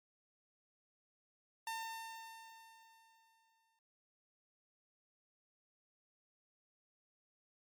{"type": "tone with exponential decay", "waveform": "sawtooth", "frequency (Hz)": 903, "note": "A5", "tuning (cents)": 45, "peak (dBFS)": -35, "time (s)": [1.67, 3.79], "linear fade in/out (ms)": 2, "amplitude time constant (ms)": 460, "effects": ["MP3 96 kbps"]}